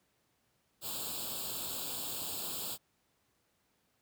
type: noise with comb filter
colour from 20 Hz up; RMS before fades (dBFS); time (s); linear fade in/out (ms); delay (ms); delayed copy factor
white; -39; 0.81-2.78; 50; 0.25; +0.95
effects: pink hiss -75 dBFS RMS until 4.01 s + high-pass 80 Hz 12 dB/octave